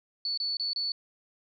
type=tone with dropouts; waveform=sine; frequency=4451 Hz; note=C#8; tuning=6 cents sharp; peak=-28 dBFS; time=0.25-0.92 s; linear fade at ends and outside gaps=2 ms; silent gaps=0.375-0.4 / 0.57-0.597 / 0.733-0.76 s; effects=none